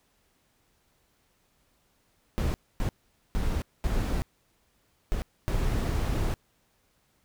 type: noise bursts at uneven times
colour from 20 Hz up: brown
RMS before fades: -27 dBFS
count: 6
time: 2.38-2.54 / 2.8-2.89 / 3.35-3.62 / 3.84-4.22 / 5.12-5.22 / 5.48-6.34 s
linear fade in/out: 0 ms
effects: pink hiss -69 dBFS RMS until 7.24 s